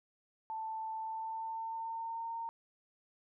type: tone with pitch glide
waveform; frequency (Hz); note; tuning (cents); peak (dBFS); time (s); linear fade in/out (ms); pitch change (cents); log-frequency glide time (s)
sine; 884 to 917.3; A5 to A#5; +8 to -28; -37; 0.5-2.49; 0; +64; 0.98-2.32
effects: none